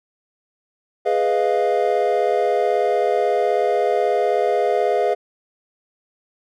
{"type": "chord", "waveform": "triangle", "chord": "F half-diminished seventh", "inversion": "first", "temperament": "equal", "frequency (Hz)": [415.3, 493.9, 622.3, 698.5], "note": ["Ab4", "Cb5", "Eb5", "F5"], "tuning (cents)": [0, 0, 0, 0], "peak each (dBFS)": [-19, -20, -21, -19], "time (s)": [1.05, 5.15], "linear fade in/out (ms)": 20, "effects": []}